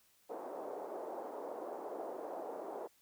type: band-pass noise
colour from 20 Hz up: white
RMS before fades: -44 dBFS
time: 0.29-2.88 s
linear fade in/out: 20 ms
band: 350 to 750 Hz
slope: 24 dB/octave
effects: white hiss -70 dBFS RMS until 3.01 s